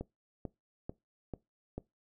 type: click train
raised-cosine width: 2 ms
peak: -25 dBFS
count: 5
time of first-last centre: 0.01-1.78 s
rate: 2.26 Hz
effects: noise-tail reverb RT60 0.2 s tail -21 dB re dry